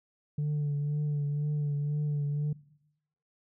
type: tone with vibrato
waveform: sine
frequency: 146.83 Hz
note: D3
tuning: in tune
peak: -25 dBFS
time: 0.38-2.53 s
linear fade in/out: 5 ms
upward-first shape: triangle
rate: 2 Hz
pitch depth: 38 cents each way
effects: noise-tail reverb RT60 0.8 s tail -21 dB re dry + tanh soft clip ceiling -26 dBFS